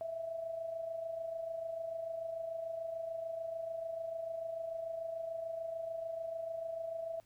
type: tone with amplitude modulation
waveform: sine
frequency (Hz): 659.3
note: E5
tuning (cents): 0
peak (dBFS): -35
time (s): 0.01-7.2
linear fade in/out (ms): 0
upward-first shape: sine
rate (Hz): 26.8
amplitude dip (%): 55
effects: added 112 Hz sine -69 dBFS peak until 7.25 s + pink hiss -71 dBFS RMS until 7.25 s